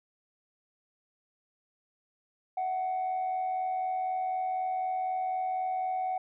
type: tone pair together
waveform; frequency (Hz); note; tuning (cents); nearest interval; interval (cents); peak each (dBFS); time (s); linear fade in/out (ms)
sine; 663 / 747; E5 / F#5; +10 / +16; major second; 206; -39 / -27; 2.57-6.18; 5
effects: tanh soft clip ceiling -26 dBFS